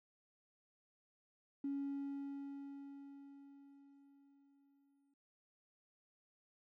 triangle tone with exponential decay, 279 Hz, C#4, 11 cents sharp, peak -33 dBFS, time 1.64-5.14 s, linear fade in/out 5 ms, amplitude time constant 760 ms, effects noise-tail reverb RT60 0.4 s tail -24 dB re dry + tanh soft clip ceiling -35 dBFS

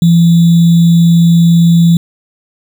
sine tone with sample-and-hold, 168.9 Hz, E3, 42 cents sharp, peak -3 dBFS, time 0.02-1.97 s, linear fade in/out 2 ms, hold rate 3675 Hz, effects none

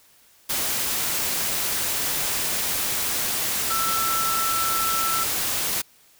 sine tone in noise, 1331 Hz, E6, 16 cents sharp, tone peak -24 dBFS, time 3.7-5.24 s, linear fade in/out 10 ms, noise white, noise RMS -25 dBFS, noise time 0.49-5.82 s, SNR -2 dB, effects white hiss -56 dBFS RMS until 6.19 s

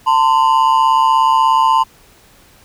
triangle ring-modulated tone, 965 Hz, B5, 40 cents flat, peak -4 dBFS, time 0.06-1.84 s, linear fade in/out 20 ms, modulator 68.3 Hz, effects pink hiss -47 dBFS RMS until 2.64 s

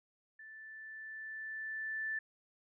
sine tone with level ramp, 1760 Hz, A6, in tune, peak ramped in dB -50 to -34 dBFS, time 0.39-2.19 s, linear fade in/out 5 ms, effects none

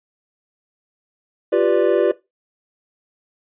triangle chord, G dominant seventh, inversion third, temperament equal, 349.2 / 392 / 493.9 / 587.3 Hz, F4 / G4 / B4 / D5, 0 / 0 / 0 / 0 cents, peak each -17 dBFS, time 1.52-2.12 s, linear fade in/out 10 ms, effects noise-tail reverb RT60 0.2 s tail -17 dB re dry + resampled to 8000 Hz

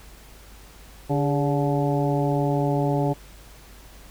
harmonic tone with a mistuned harmonic, 143.8 Hz, D3, 36 cents flat, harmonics 1 / 2 / 3 / 4 / 5 / 6, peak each -23 / -26 / -28 / -29 / -30 / -31 dBFS, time 1.09-3.14 s, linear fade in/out 20 ms, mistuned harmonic 3, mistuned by -78 cents, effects added 50 Hz sine -46 dBFS peak until 4.1 s + pink hiss -49 dBFS RMS until 4.1 s

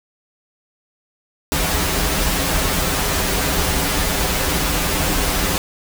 pink noise with comb filter, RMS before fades -19 dBFS, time 1.52-5.58 s, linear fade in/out 0 ms, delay 8.7 ms, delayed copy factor -0.75, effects none

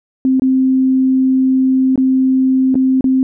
sine tone with dropouts, 261.6 Hz, C4, in tune, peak -9 dBFS, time 0.25-3.23 s, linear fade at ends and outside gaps 1 ms, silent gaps 0.397-0.42 / 1.958-1.977 / 2.744-2.754 / 3.009-3.042 s, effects none

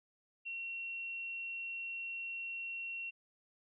sine tone, 2730 Hz, F7, 40 cents flat, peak -39 dBFS, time 0.45-3.11 s, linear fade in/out 20 ms, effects none

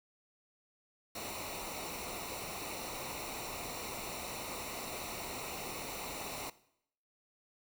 pink noise with comb filter, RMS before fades -42 dBFS, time 1.15-6.5 s, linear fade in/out 5 ms, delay 0.61 ms, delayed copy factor -0.7, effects noise-tail reverb RT60 0.7 s tail -18 dB re dry

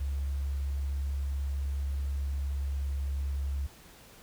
sine tone, 69.3 Hz, C#2, in tune, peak -29 dBFS, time 0-3.67 s, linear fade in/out 10 ms, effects pink hiss -54 dBFS RMS until 4.22 s

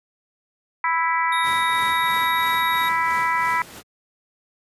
harmonic tone, 329.4 Hz, E4, 1 cent flat, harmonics 3 / 4 / 5 / 6 / 7, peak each -21 / -26 / -31 / -24 / -31 dBFS, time 0.84-3.62 s, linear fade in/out 2 ms
square tone with pitch glide, 3727 to 3783 Hz, A#7 to A#7, -1 to +25 cents, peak -28 dBFS, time 1.32-2.89 s, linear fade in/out 5 ms, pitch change +26 cents, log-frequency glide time 1.48-2.42 s
pink noise with tremolo, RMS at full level -36 dBFS, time 1.42-3.83 s, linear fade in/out 50 ms, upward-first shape sine, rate 3 Hz, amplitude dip 50%
effects high-pass 100 Hz 12 dB/octave + resampled to 32000 Hz

